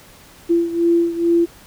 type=beating tone pair; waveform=sine; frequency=338.9 / 341.2 Hz; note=E4 / F4; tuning=+48 / -40 cents; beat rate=2.3 Hz; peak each=-15 / -19 dBFS; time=0.49-1.46 s; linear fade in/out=20 ms; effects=pink hiss -45 dBFS RMS until 1.66 s